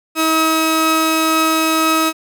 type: tone pair together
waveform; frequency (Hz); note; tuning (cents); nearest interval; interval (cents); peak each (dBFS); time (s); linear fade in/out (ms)
sawtooth; 320 / 1278; D#4 / D#6; +49 / +46; 2 octaves; 2397; -12 / -12; 0.15-2.13; 50
effects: none